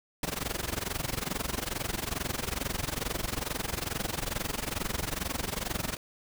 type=noise with amplitude modulation; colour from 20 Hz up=pink; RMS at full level=-30 dBFS; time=0.23-5.97 s; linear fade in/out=2 ms; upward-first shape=sine; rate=22.3 Hz; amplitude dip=90%; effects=none